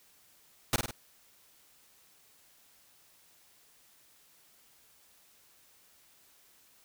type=noise with echo; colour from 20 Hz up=pink; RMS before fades=-26 dBFS; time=0.73-0.76 s; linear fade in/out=2 ms; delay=50 ms; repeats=3; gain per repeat=-5 dB; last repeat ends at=0.91 s; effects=white hiss -63 dBFS RMS until 6.84 s